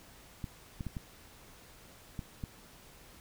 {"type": "clicks", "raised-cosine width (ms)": 5, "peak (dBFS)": -25, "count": 6, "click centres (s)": [0.442, 0.808, 0.867, 0.968, 2.192, 2.438], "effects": ["pink hiss -56 dBFS RMS until 3.2 s"]}